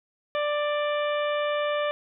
harmonic tone, 590 Hz, D5, 8 cents sharp, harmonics 1 / 2 / 3 / 4 / 5 / 6, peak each -25 / -31 / -35 / -37 / -39 / -41 dBFS, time 0.35-1.91 s, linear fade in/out 0 ms, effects none

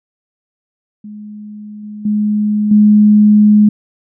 sine tone with level steps, 210 Hz, G#3, 19 cents sharp, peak -27 / -25 / -11 / -4 dBFS, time 1.04-3.69 s, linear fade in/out 5 ms, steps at 1.83 / 2.05 / 2.71 s, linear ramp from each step 5 ms, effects none

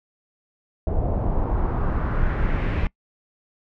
brown noise with low-pass filter sweep, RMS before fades -22 dBFS, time 0.87-2.87 s, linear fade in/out 2 ms, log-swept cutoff 610 to 2500 Hz, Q 1.9, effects noise-tail reverb RT60 0.1 s tail -23 dB re dry

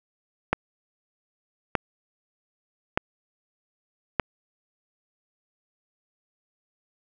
click train, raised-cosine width 0.5 ms, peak -5 dBFS, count 4, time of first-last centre 0.53-4.197 s, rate 0.818 Hz, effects none

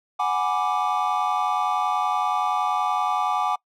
triangle chord, G# half-diminished seventh, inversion third, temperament equal, 740 / 830.6 / 987.8 / 1174.7 Hz, F#5 / G#5 / B5 / D6, 0 / 0 / 0 / 0 cents, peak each -24 / -24 / -29 / -23 dBFS, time 0.19-3.56 s, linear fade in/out 10 ms, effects noise-tail reverb RT60 0.1 s tail -24 dB re dry

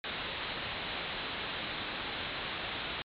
white low-pass noise, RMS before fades -38 dBFS, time 0.04-3.02 s, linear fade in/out 0 ms, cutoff 4000 Hz, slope 96 dB/octave, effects MP3 64 kbps

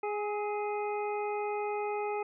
harmonic tone with a mistuned harmonic, 415.3 Hz, G#4, in tune, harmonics 1 / 2 / 3 / 5 / 6, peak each -33 / -35 / -43 / -47 / -45 dBFS, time 0.03-2.23 s, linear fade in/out 5 ms, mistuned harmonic 3, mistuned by +35 cents, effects none

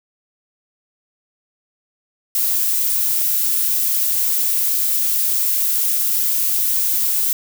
violet noise, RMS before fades -18 dBFS, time 2.35-7.33 s, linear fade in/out 2 ms, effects none

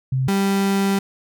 sine / 35% pulse tone pair in turn, 131.2 / 196.58 Hz, C3 / G3, +5 / +5 cents, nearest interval perfect fifth, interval 700 cents, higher second, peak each -17 / -15 dBFS, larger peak second, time 0.12-0.28 / 0.28-0.99 s, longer second, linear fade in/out 5 ms, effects none

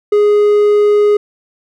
triangle tone, 415.3 Hz, G#4, in tune, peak -5 dBFS, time 0.12-1.17 s, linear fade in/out 5 ms, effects none

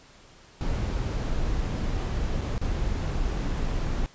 brown noise with dropouts, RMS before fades -27 dBFS, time 0.61-4.06 s, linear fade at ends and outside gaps 0 ms, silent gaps 2.41-2.415 / 2.579-2.615 s, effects pink hiss -53 dBFS RMS until 4.14 s + resampled to 16000 Hz

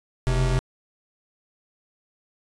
square tone pair together, 45 / 128.3 Hz, F#1 / C3, -47 / -34 cents, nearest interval octave + tritone, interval 1813 cents, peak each -23 dBFS, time 0.27-0.59 s, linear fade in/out 0 ms, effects resampled to 22050 Hz

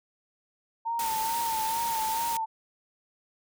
sine tone with vibrato, 906 Hz, A#5, 50 cents flat, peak -27 dBFS, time 0.85-2.46 s, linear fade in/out 20 ms, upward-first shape sine, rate 2.3 Hz, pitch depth 49 cents each way
white noise, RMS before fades -35 dBFS, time 0.99-2.37 s, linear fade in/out 2 ms
effects none

